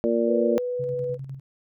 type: harmonic tone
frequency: 116.54 Hz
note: A#2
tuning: in tune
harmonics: 2 / 3 / 4 / 5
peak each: -25 / -25 / -25 / -25 dBFS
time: 0.04-0.58 s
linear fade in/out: 0 ms
type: tone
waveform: sine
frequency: 493.9 Hz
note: B4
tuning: in tune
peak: -25 dBFS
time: 0.26-1.18 s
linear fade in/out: 50 ms
type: tone with tremolo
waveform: sine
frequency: 135.1 Hz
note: C#3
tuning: 44 cents flat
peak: -31 dBFS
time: 0.79-1.4 s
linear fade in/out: 10 ms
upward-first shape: square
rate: 9.9 Hz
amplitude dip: 50%
effects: none